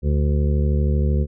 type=harmonic tone; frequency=72.9 Hz; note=D2; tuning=12 cents flat; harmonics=1 / 2 / 3 / 5 / 6 / 7; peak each=-17 / -23 / -27 / -31 / -33 / -34 dBFS; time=0.02-1.27 s; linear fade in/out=50 ms; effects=none